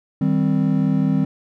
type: chord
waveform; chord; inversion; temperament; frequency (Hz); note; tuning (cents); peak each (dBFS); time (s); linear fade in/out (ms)
triangle; C minor; first; just; 156.98 / 196.22 / 261.6; Eb3 / G3 / C4; +16 / +2 / 0; -18; 0.21-1.25; 5
effects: none